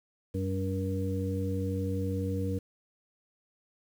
harmonic tone with a mistuned harmonic, 95 Hz, F#2, 46 cents sharp, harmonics 1 / 2 / 3 / 5, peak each -31 / -36 / -36 / -36 dBFS, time 0.34-2.59 s, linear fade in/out 10 ms, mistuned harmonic 2, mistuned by +26 cents, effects 9-bit

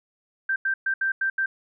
sine tone bursts at uneven times, 1568 Hz, G6, in tune, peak -21 dBFS, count 6, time 0.49-0.56 / 0.65-0.74 / 0.86-0.94 / 1.01-1.12 / 1.21-1.3 / 1.38-1.46 s, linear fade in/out 5 ms, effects none

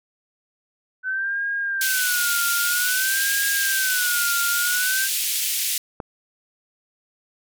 sine tone with vibrato, 1508 Hz, F#6, 32 cents sharp, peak -22 dBFS, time 1.03-5.09 s, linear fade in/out 50 ms, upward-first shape sine, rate 0.52 Hz, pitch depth 130 cents each way
white band-pass noise, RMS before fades -24 dBFS, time 1.81-5.78 s, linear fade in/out 2 ms, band 2300 to 16000 Hz, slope 24 dB/octave
click, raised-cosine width 1 ms, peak -16 dBFS, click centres 6.002 s
effects none

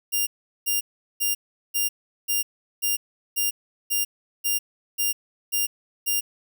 5% pulse tone bursts, 2800 Hz, F7, 4 cents sharp, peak -12 dBFS, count 12, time 0.12-6.21 s, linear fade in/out 20 ms, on 150 ms, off 390 ms, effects none

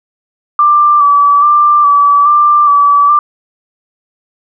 sine tone with vibrato, 1167 Hz, D6, 11 cents flat, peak -4 dBFS, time 0.59-3.19 s, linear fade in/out 2 ms, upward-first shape square, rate 1.2 Hz, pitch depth 26 cents each way, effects none

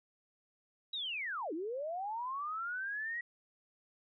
sine linear two-way sweep, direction down then up, 3902 to 296.3 to 1930 Hz, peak -36 dBFS, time 0.93-3.21 s, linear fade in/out 5 ms, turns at 1.53 s, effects none

